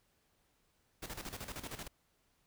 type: noise with tremolo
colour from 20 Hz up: pink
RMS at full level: -43 dBFS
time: 1.02-1.88 s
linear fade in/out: 10 ms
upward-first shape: square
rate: 13 Hz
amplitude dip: 70%
effects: pink hiss -75 dBFS RMS until 2.46 s